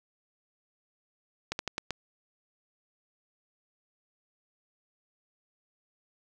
slowing click train, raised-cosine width 0.2 ms, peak -14 dBFS, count 5, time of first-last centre 1.52-1.907 s, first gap 71 ms, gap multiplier 1.21, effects none

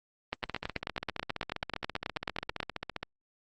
two click trains, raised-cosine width 0.3 ms, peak -18 / -15 dBFS, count 40 / 22, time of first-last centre 0.43-3.03 / 0.33-2.603 s, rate 15 / 9.24 Hz, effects Opus 24 kbps

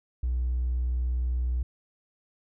sine tone with hard clipping, 61.7 Hz, B1, 1 cent flat, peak -25 dBFS, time 0.23-1.63 s, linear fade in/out 5 ms, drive 1 dB, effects none

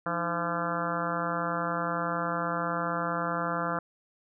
harmonic tone with a mistuned harmonic, 170.7 Hz, F3, 39 cents flat, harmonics 1 / 2 / 3 / 4 / 5 / 6 / 7 / 8 / 9 / 10, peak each -36 / -39 / -36 / -36 / -40 / -37 / -35 / -34 / -40 / -44 dBFS, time 0.06-3.79 s, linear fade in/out 2 ms, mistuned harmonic 2, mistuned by -140 cents, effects none

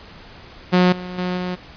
sawtooth tone with level steps, 180.9 Hz, F#3, 39 cents flat, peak -8 / -25 / -17 / -19 dBFS, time 0.72-1.56 s, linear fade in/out 20 ms, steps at 0.92 / 1.18 / 1.37 s, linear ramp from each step 5 ms, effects pink hiss -42 dBFS RMS until 1.76 s + resampled to 11025 Hz

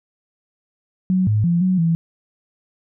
sine tone with pitch steps, 185.6 / 106.4 / 171.5 / 185.3 / 165.7 Hz, F#3 / G#2 / F3 / F#3 / E3, +6 / +42 / -31 / +3 / +9 cents, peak -14 dBFS, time 1.1-1.95 s, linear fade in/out 0 ms, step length 170 ms, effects none

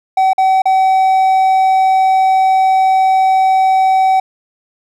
triangle tone with dropouts, 761 Hz, F#5, 48 cents sharp, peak -6 dBFS, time 0.17-4.2 s, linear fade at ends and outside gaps 5 ms, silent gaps 0.333-0.38 / 0.62-0.655 s, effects none

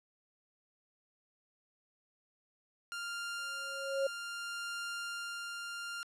sawtooth tone with tremolo, 1396.9 Hz, F6, in tune, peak -34 dBFS, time 2.92-6.03 s, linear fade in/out 0 ms, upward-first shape sine, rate 0.65 Hz, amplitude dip 25%
sine tone with exponential growth, 546 Hz, C#5, 26 cents flat, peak -27 dBFS, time 3.38-4.07 s, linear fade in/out 5 ms, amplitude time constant 150 ms
effects low-pass 10000 Hz 12 dB/octave

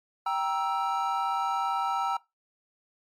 triangle chord, E diminished, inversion first, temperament equal with one note detuned, 784 / 941.5 / 1318.5 Hz, G5 / Bb5 / E6, 0 / +17 / 0 cents, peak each -28 dBFS, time 0.26-2.17 s, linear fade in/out 5 ms, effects noise-tail reverb RT60 0.2 s tail -20 dB re dry + MP3 96 kbps

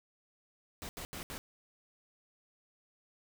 pink noise bursts at uneven times, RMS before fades -43 dBFS, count 4, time 0.82-0.89 / 0.97-1.05 / 1.13-1.23 / 1.3-1.38 s, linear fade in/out 0 ms, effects none

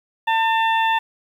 harmonic tone with a mistuned harmonic, 899 Hz, A5, 37 cents sharp, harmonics 1 / 2 / 3 / 4, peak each -17 / -23 / -27 / -29 dBFS, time 0.27-0.99 s, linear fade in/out 10 ms, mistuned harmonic 4, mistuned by -40 cents, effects 8-bit

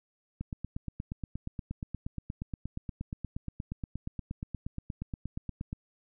click train, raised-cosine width 5 ms, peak -23 dBFS, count 46, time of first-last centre 0.41-5.729 s, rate 8.46 Hz, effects none

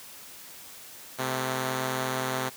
5% pulse tone pair together, 129.8 / 218.3 Hz, C3 / A3, -13 / -13 cents, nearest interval major sixth, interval 900 cents, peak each -17 / -25 dBFS, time 1.18-2.5 s, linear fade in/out 20 ms, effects white hiss -46 dBFS RMS until 2.56 s + high-pass 80 Hz 12 dB/octave

